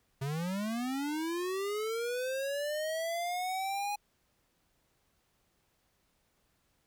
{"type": "linear sweep", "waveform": "square", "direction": "up", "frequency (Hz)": [131.4, 830.6], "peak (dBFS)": -33, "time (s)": [0.21, 3.96], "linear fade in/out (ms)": 10, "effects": ["pink hiss -74 dBFS RMS until 6.86 s"]}